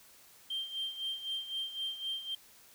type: tone with tremolo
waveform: sine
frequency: 3161 Hz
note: G7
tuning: 14 cents sharp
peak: -31 dBFS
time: 0.5-2.35 s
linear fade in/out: 5 ms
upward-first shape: sine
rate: 3.9 Hz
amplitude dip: 75%
effects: tanh soft clip ceiling -30 dBFS + white hiss -59 dBFS RMS until 2.74 s